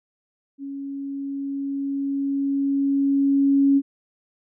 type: tone with level ramp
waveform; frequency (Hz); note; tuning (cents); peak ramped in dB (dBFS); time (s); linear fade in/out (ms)
sine; 277.2; C#4; 0; -30 to -13; 0.58-3.82; 50
effects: none